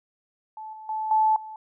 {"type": "tone with level steps", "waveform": "sine", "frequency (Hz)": 870, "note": "A5", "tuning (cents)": -20, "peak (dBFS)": [-35, -39, -26, -17, -36], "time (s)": [0.57, 1.56], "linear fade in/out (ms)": 2, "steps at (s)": [0.73, 0.89, 1.11, 1.36], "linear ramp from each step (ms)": 2, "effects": []}